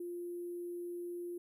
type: tone with sample-and-hold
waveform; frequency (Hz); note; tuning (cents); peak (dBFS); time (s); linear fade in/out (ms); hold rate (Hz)
sine; 349.2; F4; 0; -39; 0-1.38; 5; 11025
effects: none